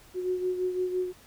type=beating tone pair; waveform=sine; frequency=365.2 / 371.1 Hz; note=F#4 / F#4; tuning=-23 / +5 cents; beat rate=5.9 Hz; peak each=-27 / -35 dBFS; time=0.14-1.13 s; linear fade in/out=50 ms; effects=pink hiss -55 dBFS RMS until 1.26 s